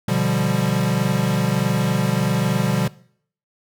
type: chord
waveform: square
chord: G dominant seventh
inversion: first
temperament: equal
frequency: 123.47 / 146.83 / 174.61 / 196 Hz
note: B2 / D3 / F3 / G3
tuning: 0 / 0 / 0 / 0 cents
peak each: -24 dBFS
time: 0.08-2.88 s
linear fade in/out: 5 ms
effects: noise-tail reverb RT60 0.6 s tail -21 dB re dry